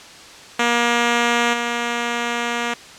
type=tone with level steps; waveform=5% pulse; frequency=237.4 Hz; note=A#3; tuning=32 cents sharp; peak=-4 / -9 dBFS; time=0.59-2.74 s; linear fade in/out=5 ms; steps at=1.53 s; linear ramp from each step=10 ms; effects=white hiss -40 dBFS RMS until 2.98 s + low-pass 6000 Hz 12 dB/octave